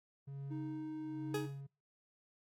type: tone with tremolo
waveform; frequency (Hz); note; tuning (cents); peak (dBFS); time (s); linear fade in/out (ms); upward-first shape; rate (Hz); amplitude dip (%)
triangle; 138.59; C#3; 0; -39; 0.27-1.67; 10; sine; 1.1; 80
type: tone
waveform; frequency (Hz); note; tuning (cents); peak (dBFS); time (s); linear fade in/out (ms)
triangle; 311.1; D#4; 0; -39; 0.5-1.47; 20
type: tone with exponential decay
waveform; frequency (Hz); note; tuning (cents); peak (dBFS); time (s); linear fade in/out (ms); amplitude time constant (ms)
40% pulse; 418.9; G#4; +15; -32; 1.34-1.61; 5; 57
effects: noise-tail reverb RT60 0.3 s tail -26 dB re dry + AAC 48 kbps